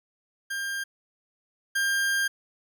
40% pulse tone pair in turn, 1600 / 1600 Hz, G6 / G6, +35 / +35 cents, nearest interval unison, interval 0 cents, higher neither, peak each -28 / -22 dBFS, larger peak second, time 0.5-0.84 / 1.75-2.28 s, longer second, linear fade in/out 10 ms, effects none

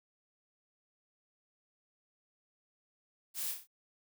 blue noise with echo, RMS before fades -38 dBFS, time 3.34-3.55 s, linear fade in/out 50 ms, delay 31 ms, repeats 4, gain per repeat -5 dB, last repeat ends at 3.674 s, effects none

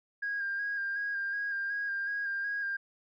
sine tone with vibrato, 1620 Hz, G#6, 43 cents flat, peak -30 dBFS, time 0.22-2.77 s, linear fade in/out 10 ms, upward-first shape square, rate 2.7 Hz, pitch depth 24 cents each way, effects tanh soft clip ceiling -26 dBFS

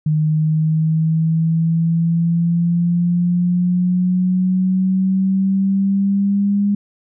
sine exponential sweep, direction up, 153.4 to 203.3 Hz, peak -13 dBFS, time 0.06-6.75 s, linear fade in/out 5 ms, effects none

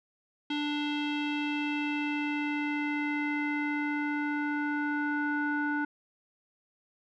square tone with low-pass filter sweep, 294.2 Hz, D4, 3 cents sharp, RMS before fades -31 dBFS, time 0.5-5.85 s, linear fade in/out 5 ms, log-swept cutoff 3300 to 1400 Hz, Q 4.4, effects none

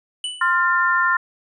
square tone with exponential decay, 2974 Hz, F#7, 8 cents sharp, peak -22 dBFS, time 0.24-0.64 s, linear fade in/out 2 ms, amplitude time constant 86 ms
sine chord, F major, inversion second, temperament equal with one note detuned, 1046.5 / 1396.9 / 1793.9 Hz, C6 / F6 / A6, 0 / 0 / +33 cents, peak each -20 / -19 / -20 dBFS, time 0.41-1.17 s, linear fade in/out 5 ms
effects resampled to 24000 Hz

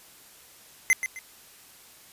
square tone with echo, 2057 Hz, C7, 30 cents flat, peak -17 dBFS, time 0.9-0.93 s, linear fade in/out 0 ms, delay 130 ms, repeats 2, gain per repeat -10 dB, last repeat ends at 1.19 s, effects white hiss -52 dBFS RMS until 2.12 s + resampled to 32000 Hz

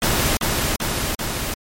pink noise with echo, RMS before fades -19 dBFS, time 0.02-0.37 s, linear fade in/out 2 ms, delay 390 ms, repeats 3, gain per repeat -2 dB, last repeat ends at 1.54 s, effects MP3 64 kbps

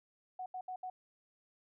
sine tone bursts at uneven times, 740 Hz, F#5, in tune, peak -39 dBFS, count 4, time 0.39-0.46 / 0.54-0.61 / 0.68-0.76 / 0.83-0.9 s, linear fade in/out 5 ms, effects none

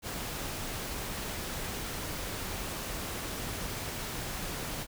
pink noise, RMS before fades -37 dBFS, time 0.02-4.87 s, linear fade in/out 50 ms, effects none

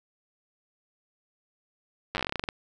slowing click train, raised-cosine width 0.3 ms, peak -13 dBFS, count 15, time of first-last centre 2.15-2.488 s, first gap 9 ms, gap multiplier 1.14, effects none

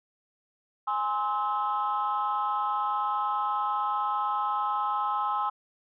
sine chord, Ab augmented, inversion none, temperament equal with one note detuned, 830.6 / 1046.5 / 1291.4 Hz, Ab5 / C6 / E6, 0 / 0 / -36 cents, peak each -29 dBFS, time 0.87-5.5 s, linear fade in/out 10 ms, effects tanh soft clip ceiling -19 dBFS

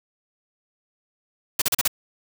white noise bursts, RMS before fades -20 dBFS, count 5, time 1.59-1.878 s, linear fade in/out 5 ms, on 28 ms, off 37 ms, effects none

